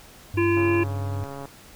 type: tone with pitch glide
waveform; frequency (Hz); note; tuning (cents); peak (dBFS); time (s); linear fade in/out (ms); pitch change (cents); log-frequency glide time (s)
triangle; 98 to 98.91; G2 to G2; 0 to +16; -24; 0.34-1.24; 0; +16; 0.5-0.92
type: harmonic tone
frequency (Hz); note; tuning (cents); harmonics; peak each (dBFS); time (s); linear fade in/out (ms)
341.4; F4; -39; 1 / 3 / 5 / 7 / 8; -19 / -30 / -33 / -31 / -33; 0.37-0.84; 10
type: click train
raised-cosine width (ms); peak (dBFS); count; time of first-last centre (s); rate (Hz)
1; -23; 124; 0.57-1.455; 139
effects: pink hiss -48 dBFS RMS until 1.75 s